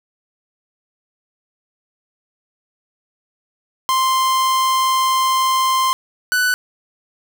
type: tone pair in turn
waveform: 45% pulse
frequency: 1046.5 / 1490.7 Hz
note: C6 / F#6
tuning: 0 / +12 cents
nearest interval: tritone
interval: 612 cents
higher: second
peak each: -14 dBFS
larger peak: neither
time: 3.89-5.93 / 6.32-6.54 s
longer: first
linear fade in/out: 0 ms
effects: none